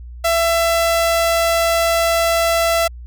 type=tone; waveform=sawtooth; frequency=669 Hz; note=E5; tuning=25 cents sharp; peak=-10 dBFS; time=0.24-2.88 s; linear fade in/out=10 ms; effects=added 60 Hz sine -31 dBFS peak until 3.06 s